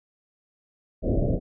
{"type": "low-pass noise", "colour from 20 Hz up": "pink", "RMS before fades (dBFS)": -23, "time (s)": [1.02, 1.4], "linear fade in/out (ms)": 50, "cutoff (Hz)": 670, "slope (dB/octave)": 96, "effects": []}